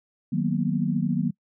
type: chord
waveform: sine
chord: B major seventh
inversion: first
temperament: equal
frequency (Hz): 155.56 / 185 / 233.1 / 246.9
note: D#3 / F#3 / A#3 / B3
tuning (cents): 0 / 0 / 0 / 0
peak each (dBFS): -27 / -26 / -27 / -30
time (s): 0.32-1.31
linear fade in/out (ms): 10
effects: noise-tail reverb RT60 0.1 s tail -26 dB re dry